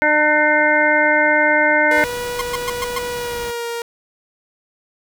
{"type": "harmonic tone", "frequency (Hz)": 301.5, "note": "D4", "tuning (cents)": 46, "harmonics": [1, 2, 3, 5, 6, 7], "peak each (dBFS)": [-23, -18, -20, -17, -22, -18], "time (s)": [0.02, 2.04], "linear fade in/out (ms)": 0}
{"type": "tone with pitch glide", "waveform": "sawtooth", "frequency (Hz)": [486.5, 468.6], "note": ["B4", "A#4"], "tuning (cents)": [-26, 9], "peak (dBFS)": -19, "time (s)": [1.91, 3.82], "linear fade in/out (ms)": 2, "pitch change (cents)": -65, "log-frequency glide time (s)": [3.1, 3.67]}
{"type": "noise", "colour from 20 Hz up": "pink", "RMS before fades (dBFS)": -34, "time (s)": [1.96, 3.52], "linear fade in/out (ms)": 20}
{"type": "tone bursts", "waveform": "sawtooth", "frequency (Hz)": 1058, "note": "C6", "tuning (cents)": 19, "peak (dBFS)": -16, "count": 5, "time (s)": [2.39, 2.985], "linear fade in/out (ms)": 2, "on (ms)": 23, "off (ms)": 120}
{"effects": []}